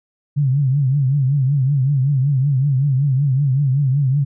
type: tone with vibrato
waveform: sine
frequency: 136.9 Hz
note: C#3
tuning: 21 cents flat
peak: -13 dBFS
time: 0.36-4.25 s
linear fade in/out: 20 ms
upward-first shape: triangle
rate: 5.3 Hz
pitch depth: 150 cents each way
effects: none